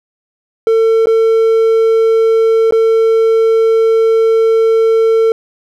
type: tone with dropouts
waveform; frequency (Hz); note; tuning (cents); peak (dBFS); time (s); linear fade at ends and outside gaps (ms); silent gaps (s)
triangle; 450; A4; +39; -5; 0.67-5.32; 1; 1.058-1.07 / 2.709-2.723
effects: none